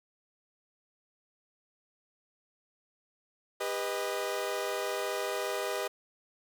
sawtooth chord, G augmented, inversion none, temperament equal with one note detuned, 399.8 / 493.9 / 622.3 Hz, G4 / B4 / D#5, +34 / 0 / 0 cents, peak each -32 dBFS, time 3.6-5.88 s, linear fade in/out 10 ms, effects none

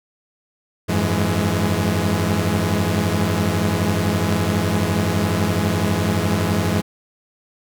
sawtooth tone cluster, 90.7 / 102.6 / 166.6 / 209.7 Hz, F#2 / G#2 / E3 / G#3, -34 / -21 / +19 / +17 cents, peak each -19 dBFS, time 0.88-6.82 s, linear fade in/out 20 ms, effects none

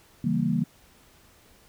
sine chord, C# diminished seventh, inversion none, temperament equal, 138.59 / 164.81 / 196 / 233.1 Hz, C#3 / E3 / G3 / Bb3, 0 / 0 / 0 / 0 cents, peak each -31 / -27 / -28 / -26 dBFS, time 0.24-0.64 s, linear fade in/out 5 ms, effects pink hiss -57 dBFS RMS until 1.68 s

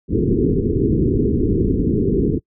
white low-pass noise, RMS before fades -17 dBFS, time 0.08-2.4 s, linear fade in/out 50 ms, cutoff 440 Hz, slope 96 dB/octave, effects noise-tail reverb RT60 0.1 s tail -26 dB re dry

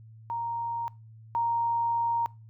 sine tone pair in turn, 932.3 / 932.3 Hz, A#5 / A#5, 0 / 0 cents, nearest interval unison, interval 0 cents, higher neither, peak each -29 / -24 dBFS, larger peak second, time 0.3-0.88 / 1.35-2.26 s, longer second, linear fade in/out 0 ms, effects noise-tail reverb RT60 0.3 s tail -24 dB re dry + added 111 Hz sine -47 dBFS peak until 2.49 s

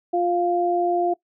sine tone pair together, 351.7 / 698.5 Hz, F4 / F5, +12 / 0 cents, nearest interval octave, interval 1188 cents, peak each -21 dBFS, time 0.13-1.14 s, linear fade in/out 10 ms, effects noise-tail reverb RT60 0.1 s tail -21 dB re dry

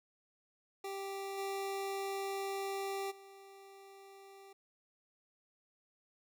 25% pulse tone with level steps, 392 Hz, G4, in tune, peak -36 / -33 / -50 dBFS, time 0.84-4.53 s, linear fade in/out 5 ms, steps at 1.37 / 3.1 s, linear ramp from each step 20 ms, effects none

